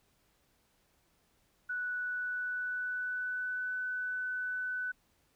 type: tone with pitch glide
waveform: sine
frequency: 1479 to 1499.6 Hz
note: F#6 to F#6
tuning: -1 to +23 cents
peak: -33 dBFS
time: 1.69-4.92 s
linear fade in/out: 10 ms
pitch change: +24 cents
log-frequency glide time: 1.98-3.71 s
effects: pink hiss -72 dBFS RMS until 5.35 s